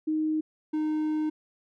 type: tone pair in turn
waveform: sine / triangle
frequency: 311.1 / 308.2 Hz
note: D#4 / D#4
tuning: 0 / -16 cents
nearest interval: unison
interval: 16 cents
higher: first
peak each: -24 / -23 dBFS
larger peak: second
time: 0.07-0.41 / 0.73-1.3 s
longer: second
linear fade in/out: 10 ms
effects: none